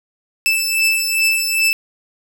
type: beating tone pair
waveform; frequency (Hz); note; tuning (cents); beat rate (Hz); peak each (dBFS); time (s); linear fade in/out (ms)
sawtooth; 2637 / 2639.5; E7 / E7; 0 / +2; 2.5; -13 / -16; 0.46-1.73; 0
effects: none